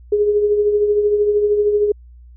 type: tone with tremolo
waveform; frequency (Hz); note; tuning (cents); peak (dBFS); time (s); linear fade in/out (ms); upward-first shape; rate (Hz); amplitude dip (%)
sine; 415.3; G#4; 0; -10; 0.12-1.92; 5; triangle; 13; 55
effects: added 60 Hz sine -39 dBFS peak until 2.36 s